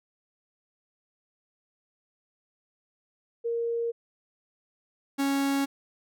sine / 45% pulse tone pair in turn, 466.2 / 276.5 Hz, A#4 / C#4, 0 / -4 cents, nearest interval major sixth, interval 904 cents, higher first, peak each -26 / -24 dBFS, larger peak second, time 3.44-3.92 / 5.18-5.66 s, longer neither, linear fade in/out 20 ms, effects none

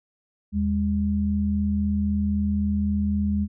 sine tone pair together, 80.3 / 204.1 Hz, E2 / G#3, -45 / -30 cents, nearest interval octave + major third, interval 1615 cents, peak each -25 / -22 dBFS, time 0.52-3.48 s, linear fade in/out 50 ms, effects none

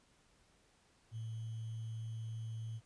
sine tone with sample-and-hold, 112.1 Hz, A2, 33 cents sharp, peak -40 dBFS, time 1.11-2.81 s, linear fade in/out 50 ms, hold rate 3150 Hz, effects pink hiss -70 dBFS RMS until 2.85 s + resampled to 22050 Hz

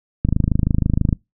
click train, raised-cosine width 5 ms, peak -4 dBFS, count 24, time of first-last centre 0.25-1.128 s, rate 26.2 Hz, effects noise-tail reverb RT60 0.2 s tail -25 dB re dry

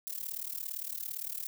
violet noise with amplitude modulation, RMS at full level -35 dBFS, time 0.07-1.47 s, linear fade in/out 0 ms, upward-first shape sine, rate 37.6 Hz, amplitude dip 90%, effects none

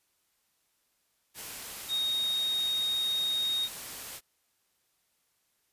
sine tone in noise, 3729 Hz, A#7, in tune, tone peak -27 dBFS, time 1.88-3.69 s, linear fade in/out 50 ms, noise white, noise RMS -41 dBFS, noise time 1.34-4.21 s, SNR +11 dB, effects white hiss -74 dBFS RMS until 5.72 s + resampled to 32000 Hz

